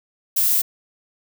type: noise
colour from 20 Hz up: violet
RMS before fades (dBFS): -18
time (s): 0.36-0.62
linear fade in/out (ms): 10
effects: none